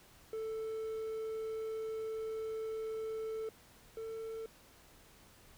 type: tone pair in turn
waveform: triangle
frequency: 441.5 / 447.1 Hz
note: A4 / A4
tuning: +6 / +28 cents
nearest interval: unison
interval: 22 cents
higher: second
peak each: -35 / -38 dBFS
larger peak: first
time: 0.33-3.49 / 3.97-4.46 s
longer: first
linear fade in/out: 2 ms
effects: pink hiss -61 dBFS RMS until 5.57 s